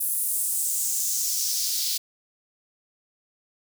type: noise with high-pass filter sweep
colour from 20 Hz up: white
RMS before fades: -26 dBFS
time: 0-1.98 s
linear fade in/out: 10 ms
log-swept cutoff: 11000 to 4300 Hz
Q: 2.5
effects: none